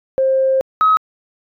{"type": "tone pair in turn", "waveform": "sine", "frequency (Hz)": [530, 1274.5], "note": ["C5", "D#6"], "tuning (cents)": [22, 41], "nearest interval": "octave + minor third", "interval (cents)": 1519, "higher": "second", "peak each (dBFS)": [-11, -8], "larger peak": "second", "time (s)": [[0.18, 0.61], [0.81, 0.97]], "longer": "first", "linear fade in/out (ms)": 0, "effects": ["tanh soft clip ceiling -5 dBFS"]}